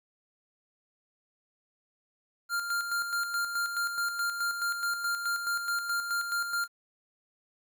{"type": "tone with tremolo", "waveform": "square", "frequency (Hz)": 1396.9, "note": "F6", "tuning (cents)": 0, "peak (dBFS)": -28, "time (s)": [2.49, 6.68], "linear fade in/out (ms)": 50, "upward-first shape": "square", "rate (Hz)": 4.7, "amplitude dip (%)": 50, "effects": ["11-bit"]}